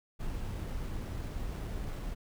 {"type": "noise with sample-and-hold", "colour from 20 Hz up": "brown", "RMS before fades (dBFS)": -37, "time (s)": [0.19, 2.15], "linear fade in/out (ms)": 20, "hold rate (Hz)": 11025, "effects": []}